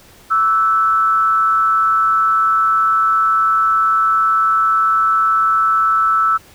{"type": "tone with frequency modulation", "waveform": "sine", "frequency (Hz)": 1320, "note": "E6", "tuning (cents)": 2, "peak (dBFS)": -11, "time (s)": [0.3, 6.38], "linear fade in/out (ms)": 20, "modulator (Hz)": 177, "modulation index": 0.46, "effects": ["pink hiss -45 dBFS RMS until 6.54 s"]}